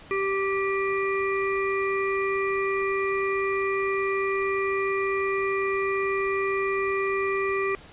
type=harmonic tone with a mistuned harmonic; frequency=390.3 Hz; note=G4; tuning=8 cents flat; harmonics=1 / 3 / 5 / 6; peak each=-25 / -30 / -32 / -33 dBFS; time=0.11-7.75 s; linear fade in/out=0 ms; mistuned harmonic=6; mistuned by=+39 cents; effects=pink hiss -48 dBFS RMS until 7.92 s + resampled to 8000 Hz